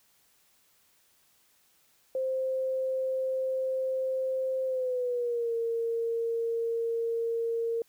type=tone with pitch glide; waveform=sine; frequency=523.3 to 460.9 Hz; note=C5 to A#4; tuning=0 to -20 cents; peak=-27 dBFS; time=2.15-7.82 s; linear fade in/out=2 ms; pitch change=-220 cents; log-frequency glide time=4.66-5.54 s; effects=white hiss -66 dBFS RMS until 7.88 s